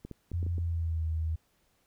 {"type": "clicks", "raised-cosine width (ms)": 3, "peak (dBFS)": -28, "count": 6, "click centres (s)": [0.05, 0.113, 0.317, 0.429, 0.465, 0.582]}
{"type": "tone with pitch glide", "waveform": "sine", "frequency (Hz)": [86.4, 80.15], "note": ["F2", "E2"], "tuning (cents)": [-18, -48], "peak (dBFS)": -28, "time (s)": [0.33, 1.36], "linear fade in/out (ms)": 10, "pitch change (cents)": -130, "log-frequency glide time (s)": [0.5, 1.05]}
{"effects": ["pink hiss -71 dBFS RMS until 1.86 s"]}